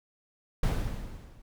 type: noise with level ramp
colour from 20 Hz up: brown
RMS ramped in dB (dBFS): -24 to -53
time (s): 0.63-1.42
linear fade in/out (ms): 5
effects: none